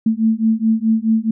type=beating tone pair; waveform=sine; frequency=220 / 224.7 Hz; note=A3 / A3; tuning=0 / +37 cents; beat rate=4.7 Hz; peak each=-16 dBFS; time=0.06-1.31 s; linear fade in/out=5 ms; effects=none